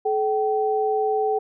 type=tone pair together; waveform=sine; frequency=429.8 / 770 Hz; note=A4 / G5; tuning=-41 / -31 cents; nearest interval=minor seventh; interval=1010 cents; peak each=-21 / -23 dBFS; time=0.05-1.39 s; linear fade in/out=10 ms; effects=none